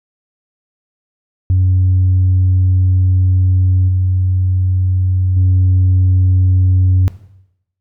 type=tone with level steps; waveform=sine; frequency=92.5 Hz; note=F#2; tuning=in tune; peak=-7 / -10 / -6 dBFS; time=1.5-7.08 s; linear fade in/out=0 ms; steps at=3.88 / 5.36 s; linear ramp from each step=10 ms; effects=noise-tail reverb RT60 0.8 s tail -17 dB re dry + tanh soft clip ceiling -6 dBFS